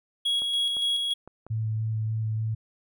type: tone with tremolo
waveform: triangle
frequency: 3322 Hz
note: G#7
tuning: in tune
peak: -21 dBFS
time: 0.25-1.14 s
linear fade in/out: 10 ms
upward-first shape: square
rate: 3.5 Hz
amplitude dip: 30%
type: clicks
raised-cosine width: 1 ms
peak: -30 dBFS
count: 4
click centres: 0.42 / 0.768 / 1.276 / 1.466 s
type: tone with vibrato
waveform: sine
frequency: 110 Hz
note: A2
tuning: in tune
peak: -25 dBFS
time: 1.5-2.55 s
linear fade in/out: 10 ms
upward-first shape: square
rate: 3.4 Hz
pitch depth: 9 cents each way
effects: none